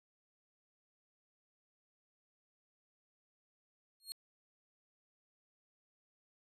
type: tone with exponential growth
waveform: sawtooth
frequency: 4271 Hz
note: C8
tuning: 35 cents sharp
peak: -34 dBFS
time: 4-4.12 s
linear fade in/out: 0 ms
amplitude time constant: 26 ms
effects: resampled to 32000 Hz